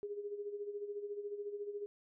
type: tone with tremolo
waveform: sine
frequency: 410.1 Hz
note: G#4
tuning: 22 cents flat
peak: -37 dBFS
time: 0.03-1.86 s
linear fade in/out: 0 ms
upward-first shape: sine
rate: 14 Hz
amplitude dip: 65%
effects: none